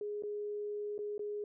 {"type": "tone with dropouts", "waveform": "sine", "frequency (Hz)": 415.3, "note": "G#4", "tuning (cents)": 0, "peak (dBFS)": -36, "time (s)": [0.01, 1.44], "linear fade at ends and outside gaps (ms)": 2, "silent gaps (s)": [[0.224, 0.235], [0.98, 0.989], [1.18, 1.193]], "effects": []}